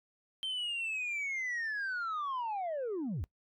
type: linear sweep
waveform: sine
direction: down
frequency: 3136 to 61.74 Hz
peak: -31 dBFS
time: 0.43-3.24 s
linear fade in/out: 0 ms
effects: noise-tail reverb RT60 0.1 s tail -24 dB re dry + tanh soft clip ceiling -32 dBFS